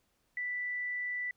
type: tone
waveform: sine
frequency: 1975.5 Hz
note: B6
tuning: in tune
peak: -33 dBFS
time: 0.37-1.31 s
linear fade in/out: 2 ms
effects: pink hiss -75 dBFS RMS until 1.36 s